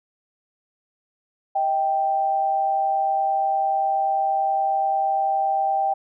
sine tone pair together, 634.8 / 784 Hz, D#5 / G5, +35 / 0 cents, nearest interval major third, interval 365 cents, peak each -28 / -19 dBFS, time 1.55-5.94 s, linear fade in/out 10 ms, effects none

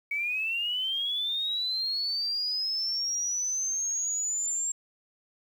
sine linear sweep, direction up, 2248 to 7460 Hz, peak -27 dBFS, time 0.11-4.72 s, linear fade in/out 5 ms, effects 9-bit

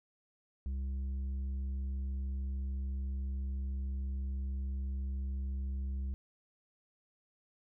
sine tone with tanh clipping, 66.7 Hz, C2, 34 cents sharp, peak -35 dBFS, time 0.66-6.14 s, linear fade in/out 0 ms, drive 6 dB, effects none

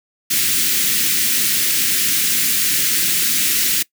white band-stop noise, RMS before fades -17 dBFS, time 0.3-3.83 s, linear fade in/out 10 ms, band 340 to 1700 Hz, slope 24 dB/octave, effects noise-tail reverb RT60 0.1 s tail -21 dB re dry + high-pass 150 Hz 12 dB/octave

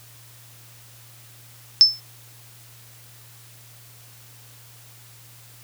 sine tone with exponential decay, 5274 Hz, E8, in tune, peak -4 dBFS, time 1.81-2 s, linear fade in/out 0 ms, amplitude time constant 40 ms, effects added 117 Hz sine -49 dBFS peak until 5.63 s + white hiss -49 dBFS RMS until 5.63 s

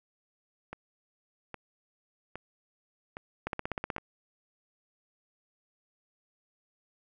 two click trains, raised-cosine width 0.5 ms, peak -17 / -24 dBFS, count 9 / 5, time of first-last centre 3.47-3.964 / 0.73-3.982 s, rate 16.2 / 1.23 Hz, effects none

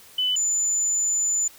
sine tone pair in turn, 3002 / 7023 Hz, F#7 / A8, +24 / -4 cents, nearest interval octave + minor third, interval 1472 cents, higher second, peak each -20 dBFS, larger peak neither, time 0.18-0.36 / 0.36-1.48 s, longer second, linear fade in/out 5 ms, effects white hiss -49 dBFS RMS until 1.58 s

